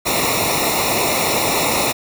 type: noise with comb filter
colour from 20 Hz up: pink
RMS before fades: -18 dBFS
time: 0.05-1.93 s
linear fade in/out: 20 ms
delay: 0.63 ms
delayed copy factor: -1
effects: none